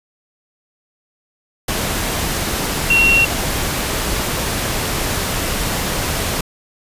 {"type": "tone in noise", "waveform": "sine", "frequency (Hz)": 2739, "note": "F7", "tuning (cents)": -34, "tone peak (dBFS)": -10, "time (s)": [2.9, 3.25], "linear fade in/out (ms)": 5, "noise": "pink", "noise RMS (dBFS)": -20, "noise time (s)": [1.68, 6.41], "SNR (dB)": 7, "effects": ["resampled to 32000 Hz"]}